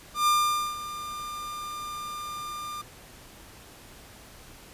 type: tone with ADSR envelope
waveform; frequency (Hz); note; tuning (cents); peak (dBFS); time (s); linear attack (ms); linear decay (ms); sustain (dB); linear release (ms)
45% pulse; 1200; D6; +37; -19; 0.14-2.82; 130; 480; -15; 11
effects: pink hiss -49 dBFS RMS until 4.73 s + resampled to 32000 Hz